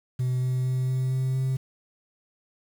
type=tone with pitch steps; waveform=sine; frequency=126.8 / 127.76 / 128.72 / 129.69 / 130.67 / 131.65 Hz; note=B2 / C3 / C3 / C3 / C3 / C3; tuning=+46 / -41 / -28 / -15 / -2 / +11 cents; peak=-20 dBFS; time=0.19-1.57 s; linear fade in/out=10 ms; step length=230 ms; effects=tanh soft clip ceiling -22 dBFS + 8-bit